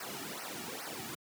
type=noise with flanger; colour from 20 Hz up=pink; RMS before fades=-42 dBFS; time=0-1.15 s; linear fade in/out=5 ms; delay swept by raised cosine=0.27 to 1.97 ms; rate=2.4 Hz; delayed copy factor=-1; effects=high-pass 150 Hz 12 dB/octave